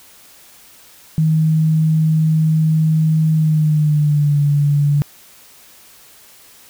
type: tone with pitch glide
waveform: sine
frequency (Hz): 157.8 to 144.7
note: D#3 to D3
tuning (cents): +25 to -25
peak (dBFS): -11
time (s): 1.18-5.02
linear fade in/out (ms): 0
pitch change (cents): -150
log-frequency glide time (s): 3.33-4.39
effects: white hiss -45 dBFS RMS until 6.69 s

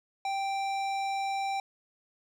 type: tone with hard clipping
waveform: sine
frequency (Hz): 784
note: G5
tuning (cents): 0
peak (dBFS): -31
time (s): 0.25-1.6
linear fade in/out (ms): 2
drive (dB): 14
effects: none

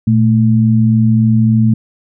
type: tone pair together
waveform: sine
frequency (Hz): 116.54 / 220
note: A#2 / A3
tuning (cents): 0 / 0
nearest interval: major seventh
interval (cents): 1100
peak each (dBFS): -10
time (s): 0.07-1.74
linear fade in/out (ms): 5
effects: none

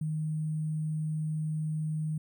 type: tone with sample-and-hold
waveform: sine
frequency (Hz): 155.56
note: D#3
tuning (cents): 0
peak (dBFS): -29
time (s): 0.01-2.18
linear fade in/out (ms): 5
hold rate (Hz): 8820
effects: none

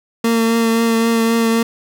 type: tone with vibrato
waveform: 30% pulse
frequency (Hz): 228.4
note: A#3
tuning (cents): -35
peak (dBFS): -10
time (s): 0.24-1.63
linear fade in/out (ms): 5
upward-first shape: triangle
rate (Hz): 3.8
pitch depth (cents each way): 19
effects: none

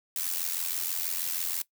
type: noise with amplitude modulation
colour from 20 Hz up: blue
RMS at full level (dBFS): -28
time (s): 0.16-1.62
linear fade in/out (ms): 2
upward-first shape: sine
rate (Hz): 86.2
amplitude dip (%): 75
effects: noise-tail reverb RT60 0.1 s tail -19 dB re dry

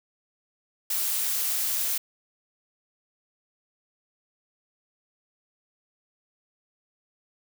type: noise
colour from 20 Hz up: blue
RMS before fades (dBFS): -27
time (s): 0.9-1.98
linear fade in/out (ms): 5
effects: none

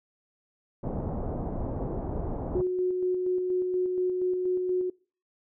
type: low-pass noise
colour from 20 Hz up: pink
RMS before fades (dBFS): -32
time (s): 0.83-2.62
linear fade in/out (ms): 10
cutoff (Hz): 770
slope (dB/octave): 24
type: tone with tremolo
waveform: sine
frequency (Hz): 365.4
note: F#4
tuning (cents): -22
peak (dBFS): -23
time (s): 2.55-4.9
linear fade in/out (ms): 5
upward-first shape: square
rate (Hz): 4.2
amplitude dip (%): 30
effects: noise-tail reverb RT60 0.4 s tail -24 dB re dry

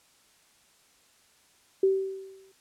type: tone with exponential decay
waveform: sine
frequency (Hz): 385.1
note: G4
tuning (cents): -31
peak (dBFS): -17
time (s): 1.83-2.52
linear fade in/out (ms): 5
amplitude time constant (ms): 150
effects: white hiss -62 dBFS RMS until 2.6 s + low-pass 10000 Hz 12 dB/octave

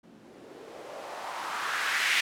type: noise with low-pass filter sweep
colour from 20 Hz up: violet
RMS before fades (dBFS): -33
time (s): 0.03-2.21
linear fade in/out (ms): 10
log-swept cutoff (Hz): 220 to 2300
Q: 2.4
effects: none

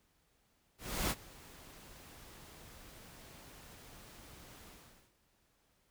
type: noise with ADSR envelope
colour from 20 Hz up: pink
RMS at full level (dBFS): -33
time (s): 0.78-5.14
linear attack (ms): 320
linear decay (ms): 47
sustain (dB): -22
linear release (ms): 470
effects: pink hiss -74 dBFS RMS until 5.9 s

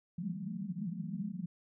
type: band-pass noise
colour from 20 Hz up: pink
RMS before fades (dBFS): -39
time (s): 0.18-1.46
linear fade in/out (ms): 5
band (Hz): 160 to 220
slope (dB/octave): 96
effects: none

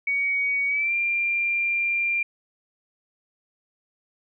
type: tone with pitch glide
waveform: sine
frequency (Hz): 2249 to 2383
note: C#7 to D7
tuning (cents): +24 to +25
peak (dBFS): -21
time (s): 0.07-2.23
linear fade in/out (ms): 5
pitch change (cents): +101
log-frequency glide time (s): 0.68-0.94
effects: none

